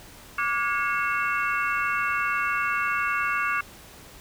sine tone cluster, 1161 / 1433 / 1651 / 2191 / 2696 Hz, D6 / F6 / G#6 / C#7 / E7, -20 / +44 / -11 / -21 / +38 cents, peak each -27 / -28 / -32 / -31 / -32 dBFS, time 0.38-3.61 s, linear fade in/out 5 ms, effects pink hiss -47 dBFS RMS until 4.2 s

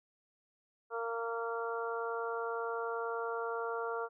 harmonic tone, 230.5 Hz, A#3, 19 cents flat, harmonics 2 / 3 / 4 / 5 / 6, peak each -37 / -43 / -43 / -43 / -41 dBFS, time 0.9-4.09 s, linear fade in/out 50 ms, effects none

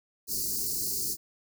white band-stop noise, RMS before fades -31 dBFS, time 0.27-1.17 s, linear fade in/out 50 ms, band 440 to 4300 Hz, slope 96 dB/octave, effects none

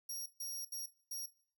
20% pulse tone bursts at uneven times, 5630 Hz, F8, 13 cents sharp, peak -35 dBFS, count 4, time 0.09-0.26 / 0.4-0.65 / 0.72-0.86 / 1.11-1.26 s, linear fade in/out 5 ms, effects noise-tail reverb RT60 0.5 s tail -17 dB re dry

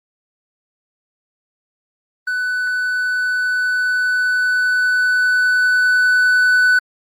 triangle tone with level ramp, 1495 Hz, F#6, 17 cents sharp, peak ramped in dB -16 to -8 dBFS, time 2.27-6.79 s, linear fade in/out 5 ms, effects Opus 24 kbps

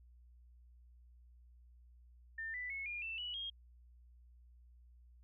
sine tone with pitch steps, 1800 / 1985.7 / 2191 / 2417 / 2666 / 2941 / 3245 Hz, A6 / B6 / C#7 / D7 / E7 / F#7 / G#7, +39 / +9 / -21 / +49 / +19 / -11 / -41 cents, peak -40 dBFS, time 2.38-3.5 s, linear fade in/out 5 ms, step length 160 ms, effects added 60 Hz sine -59 dBFS peak until 5.23 s

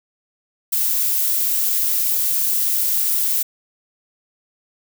violet noise, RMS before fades -19 dBFS, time 0.72-3.43 s, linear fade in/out 10 ms, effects none

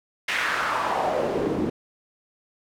pink noise with band-pass filter sweep, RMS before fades -25 dBFS, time 0.28-1.7 s, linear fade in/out 5 ms, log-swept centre 2200 to 270 Hz, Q 2.3, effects none

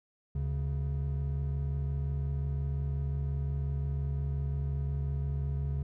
triangle tone pair together, 72.91 / 138.59 Hz, D2 / C#3, -12 / 0 cents, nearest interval major seventh, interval 1112 cents, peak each -30 / -31 dBFS, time 0.35-5.83 s, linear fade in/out 5 ms, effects none

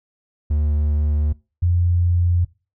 triangle / sine tone pair in turn, 74.6 / 87.52 Hz, D2 / F2, +28 / +4 cents, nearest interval minor third, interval 276 cents, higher second, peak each -14 dBFS, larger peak neither, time 0.5-1.33 / 1.62-2.45 s, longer neither, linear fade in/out 10 ms, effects noise-tail reverb RT60 0.3 s tail -21 dB re dry

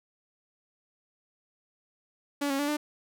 sawtooth tone with pitch steps, 285.6 / 273.9 / 289 / 298.1 Hz, D4 / C#4 / D4 / D4, -48 / -21 / -28 / +26 cents, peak -23 dBFS, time 2.41-2.77 s, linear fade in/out 10 ms, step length 90 ms, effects none

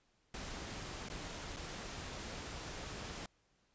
pink noise with dropouts, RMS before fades -45 dBFS, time 0.34-3.26 s, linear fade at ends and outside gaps 2 ms, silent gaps 1.087-1.099 / 1.563-1.568 s, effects pink hiss -75 dBFS RMS until 3.74 s + resampled to 16000 Hz

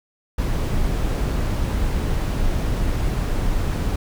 brown noise, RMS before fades -21 dBFS, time 0.38-3.96 s, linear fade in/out 5 ms, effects none

